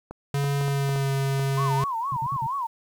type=clicks; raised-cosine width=1 ms; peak=-22 dBFS; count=7; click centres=0.11 / 0.442 / 0.612 / 0.681 / 0.892 / 0.96 / 1.395 s
type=tone with pitch glide; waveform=square; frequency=140.9 to 136.73 Hz; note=C#3 to C#3; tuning=+29 to -23 cents; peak=-23 dBFS; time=0.34-1.84 s; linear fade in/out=2 ms; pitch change=-52 cents; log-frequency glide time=0.6-1.11 s
type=tone with vibrato; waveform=sine; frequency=1003 Hz; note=B5; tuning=26 cents sharp; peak=-25 dBFS; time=1.57-2.67 s; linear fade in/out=10 ms; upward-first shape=sine; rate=4.3 Hz; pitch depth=200 cents each way
type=tone bursts; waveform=sine; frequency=134.7 Hz; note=C#3; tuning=49 cents flat; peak=-29 dBFS; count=4; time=2.12-2.465 s; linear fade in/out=2 ms; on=45 ms; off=55 ms
effects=9-bit